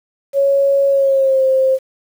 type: tone with pitch glide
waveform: sine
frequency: 554.4 to 527.5 Hz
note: C#5 to C5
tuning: 0 to +14 cents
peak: -10 dBFS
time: 0.33-1.79 s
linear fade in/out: 50 ms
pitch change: -86 cents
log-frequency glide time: 0.88-1.44 s
effects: 7-bit